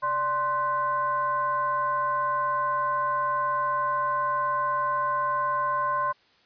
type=tone with frequency modulation; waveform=sine; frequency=1046.5 Hz; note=C6; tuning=in tune; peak=-23 dBFS; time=0.02-6.13 s; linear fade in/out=20 ms; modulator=458 Hz; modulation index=0.64; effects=white hiss -61 dBFS RMS until 6.45 s + resampled to 11025 Hz